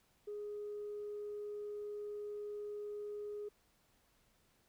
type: tone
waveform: sine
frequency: 415.3 Hz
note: G#4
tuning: in tune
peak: -40 dBFS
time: 0.27-3.49 s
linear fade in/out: 10 ms
effects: tanh soft clip ceiling -37 dBFS + pink hiss -73 dBFS RMS until 4.68 s